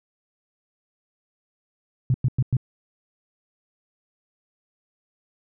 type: tone bursts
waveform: sine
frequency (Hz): 126.9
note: B2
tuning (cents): +47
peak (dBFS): -16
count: 4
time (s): 2.1-2.568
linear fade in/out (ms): 2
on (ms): 42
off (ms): 100
effects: none